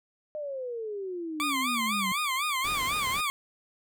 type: exponential sweep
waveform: sine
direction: down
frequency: 615 to 185 Hz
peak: -32 dBFS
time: 0.35-2.12 s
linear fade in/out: 0 ms
type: tone with vibrato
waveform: 20% pulse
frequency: 1128 Hz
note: C#6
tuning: 30 cents sharp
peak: -22 dBFS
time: 1.4-3.3 s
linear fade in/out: 0 ms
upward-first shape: sine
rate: 4 Hz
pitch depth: 160 cents each way
type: noise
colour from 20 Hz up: pink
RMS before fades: -40 dBFS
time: 2.64-3.21 s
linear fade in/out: 2 ms
effects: none